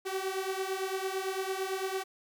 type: beating tone pair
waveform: sawtooth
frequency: 377.4 / 386.3 Hz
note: F#4 / G4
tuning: +34 / -25 cents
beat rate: 8.9 Hz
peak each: -31 dBFS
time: 0.05-2.04 s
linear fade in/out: 20 ms
effects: 10-bit